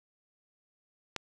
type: click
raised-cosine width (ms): 0.2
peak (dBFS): -16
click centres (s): 1.163
effects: none